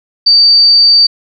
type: tone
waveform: sine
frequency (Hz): 4618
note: D8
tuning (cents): -30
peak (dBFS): -3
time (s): 0.26-1.07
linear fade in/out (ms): 10
effects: none